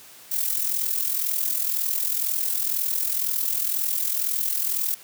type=noise with amplitude modulation; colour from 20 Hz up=violet; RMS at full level=-22 dBFS; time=0.31-4.95 s; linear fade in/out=10 ms; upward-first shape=sine; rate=42 Hz; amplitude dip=65%; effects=white hiss -47 dBFS RMS until 5.03 s + high-pass 100 Hz 12 dB/octave